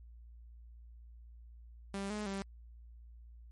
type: tone with pitch steps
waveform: sawtooth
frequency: 197.2 / 210.6 / 195.7 Hz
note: G3 / G#3 / G3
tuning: +11 / +24 / -3 cents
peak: -33 dBFS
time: 1.94-2.42 s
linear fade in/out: 0 ms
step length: 160 ms
effects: added 58 Hz sine -51 dBFS peak until 3.51 s + MP3 48 kbps